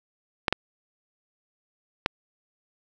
clicks, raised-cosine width 0.3 ms, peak -5 dBFS, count 3, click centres 0.482 / 0.526 / 2.061 s, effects none

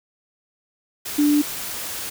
sine tone in noise, 293.9 Hz, D4, 1 cent sharp, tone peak -14 dBFS, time 1.18-1.42 s, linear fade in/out 10 ms, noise white, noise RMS -30 dBFS, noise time 1.05-2.1 s, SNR +13 dB, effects none

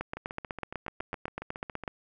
two click trains, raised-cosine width 0.5 ms, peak -18 / -23 dBFS, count 16 / 13, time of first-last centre 0.01-1.878 / 0.17-1.837 s, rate 8.03 / 7.2 Hz, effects none

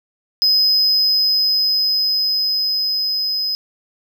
triangle tone with level ramp, 5050 Hz, D#8, 25 cents sharp, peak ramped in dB -10 to -17 dBFS, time 0.42-3.55 s, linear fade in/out 0 ms, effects none

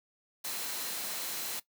sine tone in noise, 4098 Hz, C8, 37 cents flat, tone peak -47 dBFS, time 0.44-1.6 s, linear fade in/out 10 ms, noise white, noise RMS -37 dBFS, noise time 0.44-1.6 s, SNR -13 dB, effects noise-tail reverb RT60 0.1 s tail -18 dB re dry + high-pass 200 Hz 12 dB/octave

